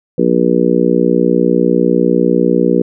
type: harmonic tone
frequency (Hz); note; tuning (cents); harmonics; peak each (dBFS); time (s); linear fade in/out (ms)
60; B1; -49; 3 / 4 / 5 / 6 / 7 / 8; -16 / -16 / -16 / -16 / -16 / -16; 0.18-2.82; 5
effects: none